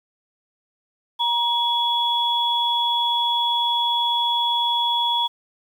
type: tone pair together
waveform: sine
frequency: 947 / 3375 Hz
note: A#5 / G#7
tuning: +27 / +27 cents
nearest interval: octave + minor seventh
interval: 2200 cents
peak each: -21 dBFS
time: 1.19-5.28 s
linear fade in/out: 20 ms
effects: 8-bit